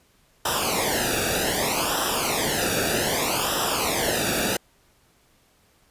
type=noise with flanger; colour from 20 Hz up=pink; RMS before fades=-24 dBFS; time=0.45-4.57 s; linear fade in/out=5 ms; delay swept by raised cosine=0.45 to 0.97 ms; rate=0.64 Hz; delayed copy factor=-0.85; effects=pink hiss -61 dBFS RMS until 5.9 s + resampled to 32000 Hz